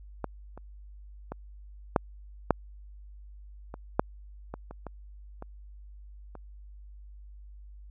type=clicks; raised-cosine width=1 ms; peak=-17 / -30 / -21 / -7 / -6 / -25 / -7 / -22 / -28 / -24 / -26 / -29 dBFS; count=12; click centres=0.243 / 0.576 / 1.32 / 1.962 / 2.507 / 3.741 / 3.995 / 4.54 / 4.71 / 4.867 / 5.424 / 6.353 s; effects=added 50 Hz sine -45 dBFS peak until 7.9 s